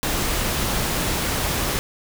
pink noise, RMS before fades -23 dBFS, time 0.03-1.79 s, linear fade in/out 0 ms, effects none

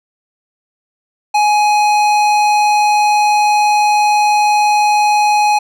sine tone with tanh clipping, 837 Hz, G#5, 13 cents sharp, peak -11 dBFS, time 1.34-5.59 s, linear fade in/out 10 ms, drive 17 dB, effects none

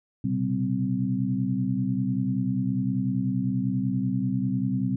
sine tone cluster, 121.9 / 132.1 / 193.3 / 258.6 Hz, B2 / C3 / G3 / C4, -22 / +17 / -24 / -20 cents, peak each -30 / -31 / -27 / -28 dBFS, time 0.24-4.96 s, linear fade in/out 5 ms, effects none

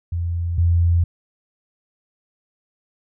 sine tone pair in turn, 85.5 / 85.5 Hz, F2 / F2, -36 / -36 cents, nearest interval unison, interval 0 cents, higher neither, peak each -20 / -13 dBFS, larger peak second, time 0.12-0.58 / 0.58-1.04 s, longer neither, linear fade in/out 5 ms, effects none

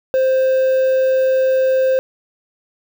triangle tone with quantisation, 523.3 Hz, C5, in tune, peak -10 dBFS, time 0.14-1.99 s, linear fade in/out 0 ms, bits 6, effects none

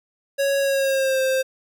square tone with pitch glide, 554.4 to 526 Hz, C#5 to C5, 0 to +9 cents, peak -19 dBFS, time 0.38-1.43 s, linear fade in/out 20 ms, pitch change -91 cents, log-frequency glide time 0.59-1.21 s, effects none

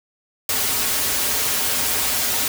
white noise with comb filter, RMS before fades -21 dBFS, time 0.49-2.48 s, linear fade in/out 2 ms, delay 5.9 ms, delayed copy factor -0.75, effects none

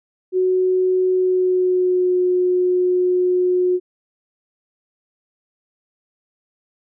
sine tone with pitch glide, 370 to 362.6 Hz, F#4 to F#4, 0 to -35 cents, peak -14 dBFS, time 0.32-3.8 s, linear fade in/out 50 ms, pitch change -35 cents, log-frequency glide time 1.12-2.19 s, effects none

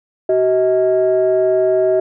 sine tone pair together, 377.5 / 635.4 Hz, F#4 / D#5, +35 / +36 cents, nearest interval major sixth, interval 901 cents, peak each -13 dBFS, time 0.29-2 s, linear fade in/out 5 ms, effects tanh soft clip ceiling -6 dBFS

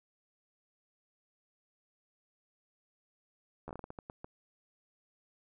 slowing click train, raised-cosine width 1 ms, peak -29 dBFS, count 11, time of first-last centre 3.68-4.245 s, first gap 12 ms, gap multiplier 1.32, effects none

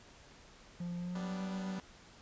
triangle tone with pitch glide, 174.61 to 188.23 Hz, F3 to F#3, 0 to +30 cents, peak -35 dBFS, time 0.8-1.79 s, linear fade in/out 5 ms, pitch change +130 cents, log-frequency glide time 0.97-1.43 s
10% pulse chord, G major, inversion none, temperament equal, 196 / 246.9 / 293.7 Hz, G3 / B3 / D4, 0 / 0 / 0 cents, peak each -40 / -41 / -43 dBFS, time 1.15-1.8 s, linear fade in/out 2 ms
effects pink hiss -58 dBFS RMS until 2.21 s + resampled to 16000 Hz

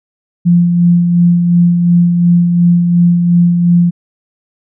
sine tone with tremolo, 173.6 Hz, F3, 10 cents flat, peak -4 dBFS, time 0.45-3.91 s, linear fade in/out 20 ms, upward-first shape sine, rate 2.8 Hz, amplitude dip 40%, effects none

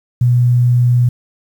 sine tone, 122.4 Hz, B2, 15 cents flat, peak -8 dBFS, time 0.21-1.09 s, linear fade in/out 5 ms, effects 7-bit

